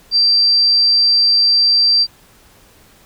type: tone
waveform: sine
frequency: 4699 Hz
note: D8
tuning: in tune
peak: -9 dBFS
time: 0.11-2.07 s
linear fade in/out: 50 ms
effects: pink hiss -48 dBFS RMS until 3.05 s